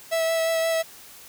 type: tone with vibrato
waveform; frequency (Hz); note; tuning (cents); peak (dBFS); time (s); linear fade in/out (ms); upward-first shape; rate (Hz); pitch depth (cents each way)
45% pulse; 654; E5; -14; -21; 0.11-0.83; 20; sine; 5.7; 12
effects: white hiss -46 dBFS RMS until 1.28 s